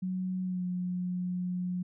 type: tone with pitch glide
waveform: sine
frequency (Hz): 185 to 180.25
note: F#3 to F#3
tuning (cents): 0 to -45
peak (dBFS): -30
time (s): 0.02-1.83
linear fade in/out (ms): 10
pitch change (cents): -45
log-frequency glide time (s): 0.43-0.64
effects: none